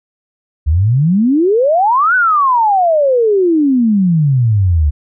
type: exponential two-way sweep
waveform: sine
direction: up then down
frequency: 70.4 to 1523 to 70.4 Hz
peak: -8 dBFS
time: 0.66-4.91 s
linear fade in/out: 20 ms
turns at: 2.15 s
effects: none